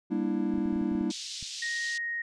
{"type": "chord", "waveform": "triangle", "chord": "E half-diminished seventh", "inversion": "first", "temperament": "just", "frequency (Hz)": [197.78, 237.3, 296.7, 329.6], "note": ["G3", "Bb3", "D4", "E4"], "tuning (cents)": [16, 31, 18, 0], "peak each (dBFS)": -30, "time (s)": [0.1, 1.12], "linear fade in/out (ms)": 20}
{"type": "clicks", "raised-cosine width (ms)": 5, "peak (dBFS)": -33, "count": 10, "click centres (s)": [0.54, 0.58, 0.659, 0.727, 0.761, 0.815, 0.917, 0.951, 1.012, 1.427]}
{"type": "band-pass noise", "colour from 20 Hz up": "pink", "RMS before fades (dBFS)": -39, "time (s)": [1.1, 1.98], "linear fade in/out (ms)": 5, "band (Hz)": [3500, 6500], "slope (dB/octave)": 24}
{"type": "tone", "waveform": "sine", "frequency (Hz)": 1870, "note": "A#6", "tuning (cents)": 5, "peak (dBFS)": -30, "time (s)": [1.62, 2.22], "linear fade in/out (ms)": 5}
{"effects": ["resampled to 22050 Hz"]}